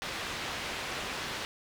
white low-pass noise, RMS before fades -37 dBFS, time 0.02-1.45 s, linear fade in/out 0 ms, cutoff 3300 Hz, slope 12 dB/octave, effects none

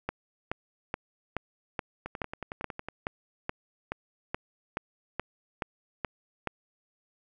two click trains, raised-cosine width 0.5 ms, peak -15 / -21 dBFS, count 16 / 10, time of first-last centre 0.09-6.473 / 2.06-2.886 s, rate 2.35 / 10.9 Hz, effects none

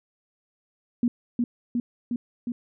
sine tone with echo, 240 Hz, B3, 49 cents flat, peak -18 dBFS, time 1.03-1.08 s, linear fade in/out 2 ms, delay 360 ms, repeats 4, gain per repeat -2 dB, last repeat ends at 2.52 s, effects none

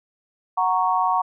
sine chord, F# major, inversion none, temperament equal, 740 / 932.3 / 1108.7 Hz, F#5 / A#5 / C#6, 0 / 0 / 0 cents, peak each -22 dBFS, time 0.57-1.22 s, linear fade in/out 10 ms, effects none

